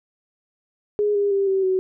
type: tone with pitch steps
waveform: sine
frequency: 415.3 / 404.9 / 394.7 / 384.8 / 375.2 Hz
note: G#4 / G#4 / G4 / G4 / F#4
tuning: 0 / -44 / +12 / -32 / +24 cents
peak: -17 dBFS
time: 0.99-1.79 s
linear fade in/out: 0 ms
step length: 160 ms
effects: none